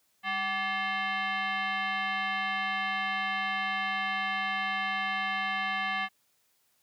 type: tone with frequency modulation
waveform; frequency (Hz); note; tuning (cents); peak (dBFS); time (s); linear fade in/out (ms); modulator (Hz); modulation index
sine; 200; G3; +35; -28; 0.23-6.09; 50; 962; 2.7
effects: white hiss -71 dBFS RMS until 6.82 s + high-pass 60 Hz 12 dB/octave